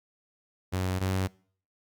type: tone pair in turn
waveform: sawtooth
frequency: 92.7 / 94.43 Hz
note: F#2 / F#2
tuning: +4 / +36 cents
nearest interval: unison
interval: 32 cents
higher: second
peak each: -23 / -22 dBFS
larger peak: second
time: 0.72-1 / 1-1.28 s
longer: neither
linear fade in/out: 20 ms
effects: noise-tail reverb RT60 0.5 s tail -24 dB re dry + Opus 48 kbps